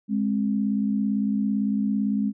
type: tone pair together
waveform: sine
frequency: 207.7 / 265.5 Hz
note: G#3 / C4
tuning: 0 / +25 cents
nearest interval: major third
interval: 425 cents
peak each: -22 / -27 dBFS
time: 0.08-2.33 s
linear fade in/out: 50 ms
effects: none